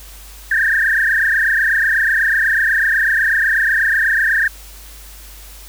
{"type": "tone with frequency modulation", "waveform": "sine", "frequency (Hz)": 1708, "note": "G#6", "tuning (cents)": 48, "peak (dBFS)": -12, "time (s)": [0.51, 4.48], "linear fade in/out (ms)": 5, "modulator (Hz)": 28.1, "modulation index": 5.3, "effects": ["added 50 Hz sine -37 dBFS peak until 5.68 s", "white hiss -40 dBFS RMS until 5.68 s"]}